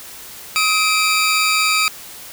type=tone pair together; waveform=20% pulse; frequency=1266.1 / 2349 Hz; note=D#6 / D7; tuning=+30 / 0 cents; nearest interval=major seventh; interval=1070 cents; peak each=-12 dBFS; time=0.56-1.88 s; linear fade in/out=0 ms; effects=white hiss -36 dBFS RMS until 2.32 s